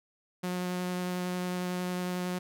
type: tone with vibrato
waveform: sawtooth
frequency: 180.4 Hz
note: F#3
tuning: 44 cents flat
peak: -27 dBFS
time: 0.43-2.39 s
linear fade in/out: 10 ms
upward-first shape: sine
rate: 11 Hz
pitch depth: 8 cents each way
effects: none